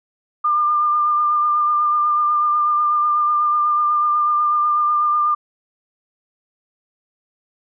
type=tone with vibrato; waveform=sine; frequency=1200 Hz; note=D6; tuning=37 cents sharp; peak=-14 dBFS; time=0.44-5.35 s; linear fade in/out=10 ms; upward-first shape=triangle; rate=8.1 Hz; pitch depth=23 cents each way; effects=none